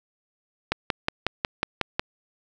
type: click train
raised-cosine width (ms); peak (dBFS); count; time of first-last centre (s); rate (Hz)
0.3; -6; 8; 0.72-1.995; 5.49
effects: none